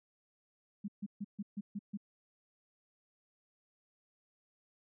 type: tone bursts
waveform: sine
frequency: 203.5 Hz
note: G#3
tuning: 35 cents flat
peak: -36 dBFS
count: 7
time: 0.84-1.974 s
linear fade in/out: 10 ms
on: 42 ms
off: 140 ms
effects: none